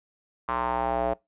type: tone with band-pass filter sweep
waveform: square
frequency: 61.3 Hz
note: B1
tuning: 12 cents flat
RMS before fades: -27 dBFS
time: 0.48-1.14 s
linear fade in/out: 10 ms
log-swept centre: 1100 to 640 Hz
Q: 3.8
effects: noise-tail reverb RT60 0.2 s tail -23 dB re dry + resampled to 8000 Hz